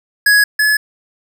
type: tone pair in turn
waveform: square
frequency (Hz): 1671 / 1707.1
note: G#6 / G#6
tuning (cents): +10 / +47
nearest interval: unison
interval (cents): 37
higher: second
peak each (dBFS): -8 / -11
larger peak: first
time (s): 0.26-0.44 / 0.59-0.77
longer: neither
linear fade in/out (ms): 5
effects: none